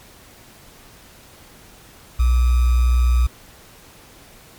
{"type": "tone with sample-and-hold", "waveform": "sine", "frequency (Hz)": 61, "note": "B1", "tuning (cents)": -21, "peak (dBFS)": -12, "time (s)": [2.19, 3.27], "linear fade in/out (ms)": 10, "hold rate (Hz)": 1225, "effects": ["pink hiss -46 dBFS RMS until 4.58 s", "MP3 96 kbps"]}